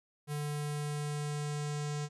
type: tone with low-pass filter sweep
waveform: square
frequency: 147.6 Hz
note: D3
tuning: 9 cents sharp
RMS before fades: -36 dBFS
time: 0.27-2.09 s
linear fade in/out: 50 ms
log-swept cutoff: 11000 to 7200 Hz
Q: 2.5
effects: none